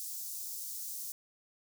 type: high-pass noise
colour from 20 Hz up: white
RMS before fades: -41 dBFS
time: 0-1.12 s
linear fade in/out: 0 ms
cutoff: 5400 Hz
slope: 24 dB/octave
effects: none